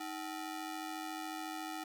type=ring-modulated tone; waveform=sawtooth; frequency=536 Hz; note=C5; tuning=42 cents sharp; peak=-33 dBFS; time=0-1.84 s; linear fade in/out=5 ms; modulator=221 Hz; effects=none